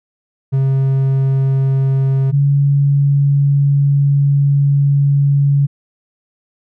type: tone pair in turn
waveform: triangle / sine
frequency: 134.7 / 141.13 Hz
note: C#3 / C#3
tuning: -49 / +31 cents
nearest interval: minor second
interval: 80 cents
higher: second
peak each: -9 dBFS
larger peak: neither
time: 0.52-2.32 / 2.32-5.67 s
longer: second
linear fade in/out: 20 ms
effects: none